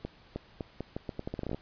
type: accelerating click train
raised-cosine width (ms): 2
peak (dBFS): -21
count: 16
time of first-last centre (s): 0.05-1.545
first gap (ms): 310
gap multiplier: 0.8
effects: pink hiss -58 dBFS RMS until 1.61 s + resampled to 11025 Hz